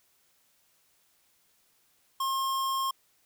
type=tone; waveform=square; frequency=1071 Hz; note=C6; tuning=40 cents sharp; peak=-28 dBFS; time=2.2-2.91 s; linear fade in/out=5 ms; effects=white hiss -68 dBFS RMS until 3.25 s